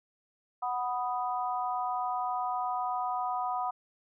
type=chord; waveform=sine; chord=B major; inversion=second; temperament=equal; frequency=740 / 987.8 / 1244.5 Hz; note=F#5 / B5 / D#6; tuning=0 / 0 / 0 cents; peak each=-32 / -34 / -36 dBFS; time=0.62-3.71 s; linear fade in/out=10 ms; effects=none